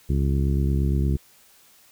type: harmonic tone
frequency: 68.6 Hz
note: C#2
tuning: 17 cents flat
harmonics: 1 / 2 / 3 / 4 / 5 / 6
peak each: -21 / -24 / -29 / -35 / -33 / -39 dBFS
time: 0.09-1.17 s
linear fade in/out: 10 ms
effects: white hiss -55 dBFS RMS until 1.91 s

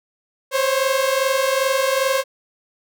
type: tone pair together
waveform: sawtooth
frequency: 523.3 / 545.8 Hz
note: C5 / C#5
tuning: 0 / -27 cents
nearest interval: minor second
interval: 73 cents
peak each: -16 / -16 dBFS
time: 0.51-2.24 s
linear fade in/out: 50 ms
effects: none

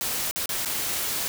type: noise with dropouts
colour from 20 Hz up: white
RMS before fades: -28 dBFS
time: 0.01-1.28 s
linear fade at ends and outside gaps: 0 ms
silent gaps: 0.311-0.36 / 0.458-0.492 / 0.649-0.658 s
effects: none

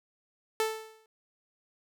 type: tone with exponential decay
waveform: sawtooth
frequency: 440 Hz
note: A4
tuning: in tune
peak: -20 dBFS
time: 0.6-1.06 s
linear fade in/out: 1 ms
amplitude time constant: 99 ms
effects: none

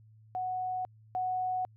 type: tone pair in turn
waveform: sine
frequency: 739 / 739 Hz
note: F#5 / F#5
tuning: -2 / -2 cents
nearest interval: unison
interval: 0 cents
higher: neither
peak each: -31 / -29 dBFS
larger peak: second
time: 0.35-0.85 / 1.15-1.65 s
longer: neither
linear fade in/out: 0 ms
effects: added 109 Hz sine -55 dBFS peak until 1.76 s

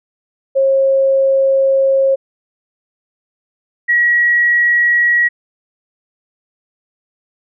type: tone pair in turn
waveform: sine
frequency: 540 / 1913.8 Hz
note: C#5 / A#6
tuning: -45 / +45 cents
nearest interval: octave + minor seventh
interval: 2190 cents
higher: second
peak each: -9 dBFS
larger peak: neither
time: 0.55-2.16 / 3.88-5.29 s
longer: first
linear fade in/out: 20 ms
effects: none

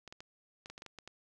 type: clicks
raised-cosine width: 0.2 ms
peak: -30 dBFS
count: 10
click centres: 0.077 / 0.125 / 0.205 / 0.659 / 0.7 / 0.779 / 0.821 / 0.863 / 0.987 / 1.076 s
effects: none

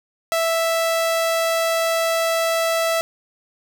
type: tone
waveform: sawtooth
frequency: 659.3 Hz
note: E5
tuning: in tune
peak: -14 dBFS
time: 0.32-3.01 s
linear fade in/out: 0 ms
effects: none

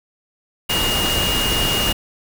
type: tone in noise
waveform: sine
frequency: 2851 Hz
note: F7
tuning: 35 cents sharp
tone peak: -20 dBFS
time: 0.69-1.93 s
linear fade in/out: 10 ms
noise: pink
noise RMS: -21 dBFS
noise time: 0.69-1.93 s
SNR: -2 dB
effects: none

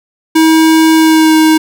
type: tone with pitch glide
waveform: square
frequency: 320 to 315.2 Hz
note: D#4 to D#4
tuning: +49 to +23 cents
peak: -5 dBFS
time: 0.35-1.58 s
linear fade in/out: 10 ms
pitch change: -26 cents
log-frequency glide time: 0.95-1.35 s
effects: none

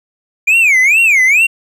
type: tone with vibrato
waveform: triangle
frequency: 2349 Hz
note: D7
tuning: in tune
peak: -5 dBFS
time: 0.47-1.47 s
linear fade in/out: 10 ms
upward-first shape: sine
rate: 2.3 Hz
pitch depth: 270 cents each way
effects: none

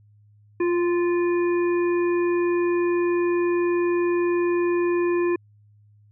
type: harmonic tone with a mistuned harmonic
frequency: 349.2 Hz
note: F4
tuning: in tune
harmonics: 1 / 3 / 5 / 7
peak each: -19 / -32 / -36 / -37 dBFS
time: 0.6-5.36 s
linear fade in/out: 5 ms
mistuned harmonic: 3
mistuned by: -15 cents
effects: added 104 Hz sine -52 dBFS peak until 6.11 s

